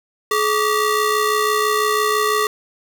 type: ring-modulated tone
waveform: 30% pulse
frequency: 784 Hz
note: G5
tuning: in tune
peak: -10 dBFS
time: 0.31-2.47 s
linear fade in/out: 2 ms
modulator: 359 Hz
effects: none